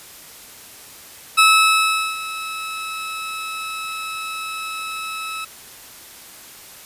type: tone with ADSR envelope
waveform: 20% pulse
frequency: 1300 Hz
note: E6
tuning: 24 cents flat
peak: -4 dBFS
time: 1.37-5.45 s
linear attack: 19 ms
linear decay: 770 ms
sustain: -17 dB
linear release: 8 ms
effects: white hiss -41 dBFS RMS until 6.85 s + resampled to 32000 Hz